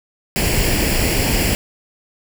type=noise with comb filter; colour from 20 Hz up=pink; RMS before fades=-17 dBFS; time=0.36-1.55 s; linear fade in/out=0 ms; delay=0.4 ms; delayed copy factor=+0.65; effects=none